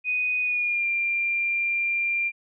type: tone with pitch glide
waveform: sine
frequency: 2489 to 2383 Hz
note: D#7 to D7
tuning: 0 to +25 cents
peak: -22 dBFS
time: 0.04-2.32 s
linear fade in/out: 50 ms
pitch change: -75 cents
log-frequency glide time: 0.41-0.87 s
effects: none